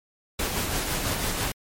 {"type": "noise with tremolo", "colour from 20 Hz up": "pink", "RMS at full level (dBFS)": -26, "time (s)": [0.39, 1.52], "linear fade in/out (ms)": 5, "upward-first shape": "sine", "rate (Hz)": 6, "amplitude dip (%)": 35, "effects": ["MP3 64 kbps"]}